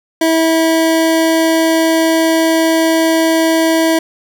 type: tone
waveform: 25% pulse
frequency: 324.9 Hz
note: E4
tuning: 25 cents flat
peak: -6 dBFS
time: 0.21-3.99 s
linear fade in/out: 5 ms
effects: none